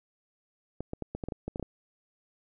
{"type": "clicks", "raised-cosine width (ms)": 2, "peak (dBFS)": -21, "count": 11, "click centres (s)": [0.806, 0.934, 1.023, 1.15, 1.238, 1.286, 1.322, 1.48, 1.559, 1.597, 1.627], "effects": []}